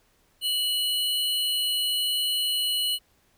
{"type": "tone pair together", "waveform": "square", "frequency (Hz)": [2953, 4176], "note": ["F#7", "C8"], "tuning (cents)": [-4, -4], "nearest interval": "tritone", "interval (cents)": 600, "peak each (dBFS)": [-25, -31], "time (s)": [0.41, 2.99], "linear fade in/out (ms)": 50, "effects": ["pink hiss -65 dBFS RMS until 3.37 s"]}